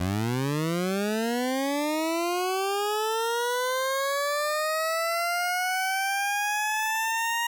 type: linear sweep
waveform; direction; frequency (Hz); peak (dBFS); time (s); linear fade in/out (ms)
20% pulse; up; 86.2 to 943; -20; 0-7.47; 5
effects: none